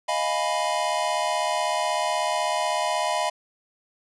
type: chord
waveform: square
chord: F half-diminished seventh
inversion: third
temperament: equal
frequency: 622.3 / 698.5 / 830.6 / 987.8 Hz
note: Eb5 / F5 / Ab5 / Cb6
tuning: 0 / 0 / 0 / 0 cents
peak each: -29 / -29 / -31 / -28 dBFS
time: 0.08-3.3 s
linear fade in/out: 10 ms
effects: resampled to 24000 Hz